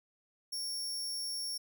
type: tone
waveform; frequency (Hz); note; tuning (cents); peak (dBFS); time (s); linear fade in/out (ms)
sawtooth; 5490; F8; -31; -33; 0.52-1.58; 10
effects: none